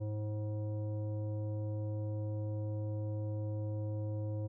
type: tone with frequency modulation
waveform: sine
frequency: 105.1 Hz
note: G#2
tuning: 21 cents sharp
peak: -34 dBFS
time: 0-4.48 s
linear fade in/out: 20 ms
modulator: 426 Hz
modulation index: 0.57
effects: none